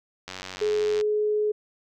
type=click train; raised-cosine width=0.2 ms; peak=-18 dBFS; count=69; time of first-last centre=0.28-1.011 s; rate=93 Hz
type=tone; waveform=sine; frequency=422.8 Hz; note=G#4; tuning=31 cents sharp; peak=-21 dBFS; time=0.61-1.52 s; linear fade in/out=10 ms
effects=none